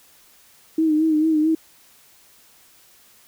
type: tone with vibrato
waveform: sine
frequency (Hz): 312.9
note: D#4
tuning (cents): +10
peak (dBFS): -15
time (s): 0.78-1.55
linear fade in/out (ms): 5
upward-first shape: sine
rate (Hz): 4.5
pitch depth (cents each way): 51
effects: white hiss -53 dBFS RMS until 3.27 s